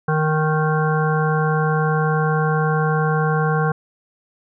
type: harmonic tone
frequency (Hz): 155.3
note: D#3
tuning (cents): -3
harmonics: 1 / 3 / 5 / 7 / 9 / 10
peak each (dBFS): -18 / -23 / -25 / -26 / -28 / -28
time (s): 0.08-3.72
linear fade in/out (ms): 5
effects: none